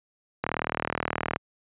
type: click train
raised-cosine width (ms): 0.5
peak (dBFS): -10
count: 37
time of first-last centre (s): 0.44-1.361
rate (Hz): 39.1
effects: high-pass 80 Hz 12 dB/octave + resampled to 8000 Hz